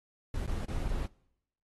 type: noise with dropouts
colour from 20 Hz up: brown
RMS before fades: -33 dBFS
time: 0.34-1.06 s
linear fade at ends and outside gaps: 2 ms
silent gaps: 0.461-0.475 / 0.651-0.682 / 0.881-0.887 s
effects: noise-tail reverb RT60 0.8 s tail -23 dB re dry + AAC 32 kbps